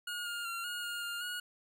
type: tone with pitch steps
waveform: 25% pulse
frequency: 1437 / 1414 / 1377 / 1436 / 1419 / 1406 / 1448 Hz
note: F6 / F6 / F6 / F6 / F6 / F6 / F#6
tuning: +49 / +21 / -25 / +48 / +27 / +11 / -38 cents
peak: -33 dBFS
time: 0.07-1.4 s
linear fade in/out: 5 ms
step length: 190 ms
effects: none